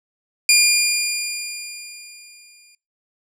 15% pulse tone with exponential decay, 2411 Hz, D7, 45 cents sharp, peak -3 dBFS, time 0.49-2.75 s, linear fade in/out 2 ms, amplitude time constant 490 ms, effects noise-tail reverb RT60 0.3 s tail -25 dB re dry + low-pass 12000 Hz 12 dB/octave

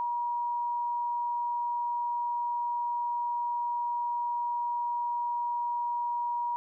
sine tone, 956 Hz, A#5, 43 cents sharp, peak -28 dBFS, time 0-6.56 s, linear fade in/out 0 ms, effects none

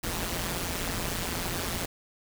pink noise with amplitude modulation, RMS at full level -28 dBFS, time 0.03-1.86 s, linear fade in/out 10 ms, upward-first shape sine, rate 174 Hz, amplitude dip 85%, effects none

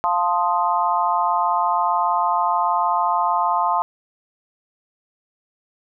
sine chord, F dominant seventh, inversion none, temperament equal, 698.5 / 880 / 1046.5 / 1244.5 Hz, F5 / A5 / C6 / Eb6, 0 / 0 / 0 / 0 cents, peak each -23 / -21 / -21 / -25 dBFS, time 0.04-3.82 s, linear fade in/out 0 ms, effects none

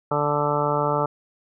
harmonic tone, 146.83 Hz, D3, in tune, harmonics 1 / 2 / 3 / 4 / 5 / 6 / 7 / 8 / 9, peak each -28 / -32 / -27 / -26 / -33 / -26 / -34 / -28 / -29 dBFS, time 0.11-1.06 s, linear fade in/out 5 ms, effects none

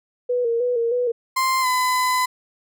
sine tone with vibrato, 478.1 Hz, A#4, 44 cents sharp, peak -18 dBFS, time 0.29-1.12 s, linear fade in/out 10 ms, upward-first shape square, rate 3.2 Hz, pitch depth 50 cents each way
35% pulse tone with pitch glide, 1046.5 to 1009.1 Hz, C6 to B5, 0 to +37 cents, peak -16 dBFS, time 1.36-2.26 s, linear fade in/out 10 ms, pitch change -63 cents, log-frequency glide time 1.61-1.66 s
effects none

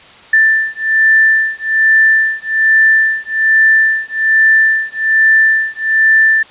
sine beating tone pair, 1770 / 1771.2 Hz, A6 / A6, +10 / +11 cents, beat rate 1.2 Hz, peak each -11 dBFS, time 0.33-6.43 s, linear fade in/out 5 ms, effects white hiss -39 dBFS RMS until 6.5 s + resampled to 8000 Hz

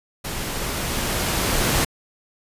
pink noise with level ramp, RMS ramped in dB -29 to -19 dBFS, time 0.24-1.85 s, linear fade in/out 10 ms, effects resampled to 32000 Hz

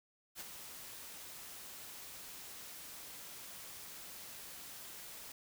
white noise with ADSR envelope, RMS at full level -44 dBFS, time 0.35-5.32 s, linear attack 53 ms, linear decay 26 ms, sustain -6 dB, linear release 3 ms, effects none

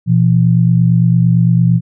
sine tone pair together, 121.15 / 170 Hz, B2 / F3, -33 / -46 cents, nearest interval tritone, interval 587 cents, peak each -10 dBFS, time 0.06-1.81 s, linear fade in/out 50 ms, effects none

